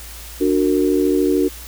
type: chord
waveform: sine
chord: D augmented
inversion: none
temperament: just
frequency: 293.7 / 367.1 / 458.9 Hz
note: D4 / F#4 / A#4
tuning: 0 / -14 / -27 cents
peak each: -17 / -17 / -21 dBFS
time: 0.4-1.49 s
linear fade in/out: 20 ms
effects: added 58 Hz sine -36 dBFS peak until 1.67 s + white hiss -37 dBFS RMS until 1.67 s